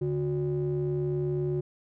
triangle ring-modulated tone, 110 Hz, A2, in tune, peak -21 dBFS, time 0.01-1.61 s, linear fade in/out 10 ms, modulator 254 Hz, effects none

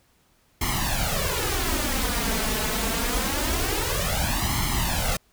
pink noise with flanger, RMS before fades -25 dBFS, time 0.61-5.17 s, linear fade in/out 5 ms, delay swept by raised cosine 0.95 to 4.65 ms, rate 0.25 Hz, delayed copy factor +0.85, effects pink hiss -63 dBFS RMS until 5.32 s

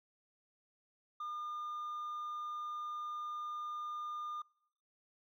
triangle tone with hard clipping, 1210 Hz, D#6, 49 cents flat, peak -38 dBFS, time 1.2-4.42 s, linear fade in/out 5 ms, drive 1 dB, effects noise-tail reverb RT60 0.8 s tail -26 dB re dry

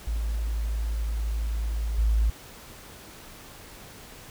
sine tone with level steps, 54.7 Hz, A1, 9 cents flat, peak -25 / -19 dBFS, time 0.07-2.3 s, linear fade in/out 5 ms, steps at 1.98 s, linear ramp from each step 5 ms, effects pink hiss -46 dBFS RMS until 4.3 s

